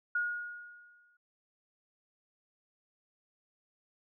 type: tone with exponential decay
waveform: sine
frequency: 1439 Hz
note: F#6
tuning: 49 cents flat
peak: -27 dBFS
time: 0.15-1.17 s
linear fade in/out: 5 ms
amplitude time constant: 220 ms
effects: none